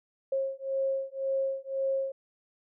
sine beating tone pair, 538 / 539.9 Hz, C5 / C#5, +48 / -46 cents, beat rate 1.9 Hz, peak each -31 dBFS, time 0.32-2.12 s, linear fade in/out 5 ms, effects none

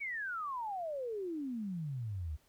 sine exponential sweep, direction down, 2302 to 71.1 Hz, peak -36 dBFS, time 0-2.37 s, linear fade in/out 20 ms, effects pink hiss -70 dBFS RMS until 2.48 s

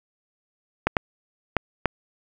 clicks, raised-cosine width 0.5 ms, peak -4 dBFS, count 4, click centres 0.87 / 0.968 / 1.567 / 1.857 s, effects none

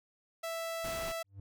sawtooth tone, 660 Hz, E5, 2 cents sharp, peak -32 dBFS, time 0.43-1.23 s, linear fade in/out 10 ms
pink noise, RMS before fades -43 dBFS, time 0.84-1.12 s, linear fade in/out 5 ms
triangle tone with exponential growth, 98.5 Hz, G2, 9 cents sharp, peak -38 dBFS, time 1.24-1.4 s, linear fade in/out 5 ms, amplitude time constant 33 ms
effects none

